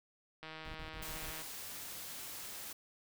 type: click train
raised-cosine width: 0.3 ms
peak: -31 dBFS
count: 157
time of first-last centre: 0.43-1.417 s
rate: 158 Hz
type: noise bursts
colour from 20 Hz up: brown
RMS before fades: -48 dBFS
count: 5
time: 0.65-1.312 s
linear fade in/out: 0 ms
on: 98 ms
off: 43 ms
type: noise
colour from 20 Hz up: white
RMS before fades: -46 dBFS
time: 1.02-2.73 s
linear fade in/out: 5 ms
effects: none